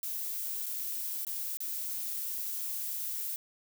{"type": "noise with dropouts", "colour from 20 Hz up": "violet", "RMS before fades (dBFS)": -36, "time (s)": [0.03, 3.36], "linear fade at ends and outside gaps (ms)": 1, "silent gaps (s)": [[0.66, 0.664], [1.25, 1.268], [1.571, 1.604]], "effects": []}